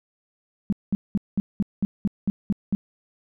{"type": "tone bursts", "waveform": "sine", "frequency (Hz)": 201.5, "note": "G3", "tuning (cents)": 48, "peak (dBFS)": -18, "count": 10, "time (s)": [0.7, 2.75], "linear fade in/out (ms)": 0, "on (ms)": 25, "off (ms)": 200, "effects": []}